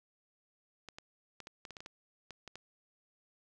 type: clicks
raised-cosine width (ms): 0.2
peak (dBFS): -29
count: 12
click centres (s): 0.887 / 0.985 / 1.403 / 1.471 / 1.652 / 1.707 / 1.768 / 1.805 / 1.861 / 2.307 / 2.477 / 2.556
effects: none